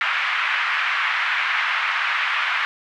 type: band-pass noise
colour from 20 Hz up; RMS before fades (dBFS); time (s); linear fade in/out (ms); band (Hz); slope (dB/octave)
white; -22; 0.01-2.65; 0; 1100 to 2400; 24
effects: none